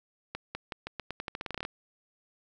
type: accelerating click train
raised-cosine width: 0.3 ms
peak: -19 dBFS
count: 17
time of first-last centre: 0.35-1.651 s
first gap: 200 ms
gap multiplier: 0.86
effects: none